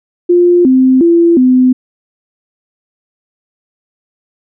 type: tone with pitch steps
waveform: sine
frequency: 351.6 / 259.6 / 339.2 / 254.8 Hz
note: F4 / C4 / E4 / C4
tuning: +12 / -13 / +50 / -46 cents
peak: -4 dBFS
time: 0.29-1.73 s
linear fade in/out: 10 ms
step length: 360 ms
effects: none